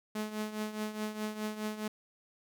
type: tone with tremolo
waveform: sawtooth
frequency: 213.9 Hz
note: A3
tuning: 49 cents flat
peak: -28 dBFS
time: 0.15-1.88 s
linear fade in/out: 5 ms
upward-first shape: triangle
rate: 4.8 Hz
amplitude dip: 75%
effects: none